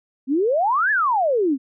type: exponential two-way sweep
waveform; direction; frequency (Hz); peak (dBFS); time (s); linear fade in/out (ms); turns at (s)
sine; up then down; 249.6 to 1772 to 249.6; -16; 0.27-1.58; 50; 0.91
effects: none